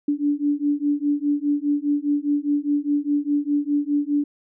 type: beating tone pair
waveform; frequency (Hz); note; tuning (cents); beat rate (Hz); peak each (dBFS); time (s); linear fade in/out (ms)
sine; 288 / 292.9; D4 / D4; -34 / -5; 4.9; -22; 0.08-4.24; 5
effects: none